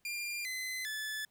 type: tone with pitch steps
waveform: sawtooth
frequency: 2396 / 2038 / 1733.8 Hz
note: D7 / C7 / A6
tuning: +34 / -46 / -26 cents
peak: -33 dBFS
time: 0.05-1.25 s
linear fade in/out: 2 ms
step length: 400 ms
effects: pink hiss -74 dBFS RMS until 1.3 s